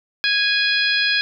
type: harmonic tone with a mistuned harmonic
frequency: 827 Hz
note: G#5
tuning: 8 cents flat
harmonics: 2 / 3 / 4 / 5 / 6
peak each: -20 / -22 / -23 / -24 / -25 dBFS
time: 0.24-1.21 s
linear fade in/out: 0 ms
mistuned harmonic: 4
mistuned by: +17 cents
effects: none